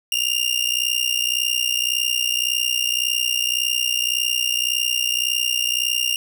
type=tone with amplitude modulation; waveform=sawtooth; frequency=2809 Hz; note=F7; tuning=9 cents sharp; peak=-12 dBFS; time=0.12-6.16 s; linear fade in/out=2 ms; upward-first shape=sine; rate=61.8 Hz; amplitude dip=85%; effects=none